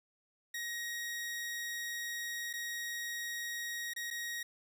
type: tone with dropouts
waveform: sawtooth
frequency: 1886 Hz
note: A#6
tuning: 20 cents sharp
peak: -34 dBFS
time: 0.54-4.43 s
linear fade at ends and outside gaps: 5 ms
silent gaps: 2.53-2.536 / 3.936-3.962 / 4.104-4.109 s
effects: none